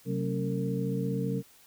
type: tone cluster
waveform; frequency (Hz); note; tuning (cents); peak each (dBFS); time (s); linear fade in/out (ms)
sine; 133 / 188.1 / 225.8 / 276.8 / 456.5; C3 / F#3 / A3 / C#4 / A#4; +29 / +29 / +45 / -2 / -36; -32 / -32 / -40 / -36 / -35; 0.05-1.43; 50
effects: white hiss -58 dBFS RMS until 1.66 s